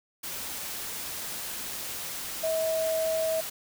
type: tone in noise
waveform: sine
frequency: 643 Hz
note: E5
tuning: 43 cents flat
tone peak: -25 dBFS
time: 2.43-3.41 s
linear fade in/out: 10 ms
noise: white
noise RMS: -36 dBFS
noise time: 0.23-3.5 s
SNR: +8 dB
effects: none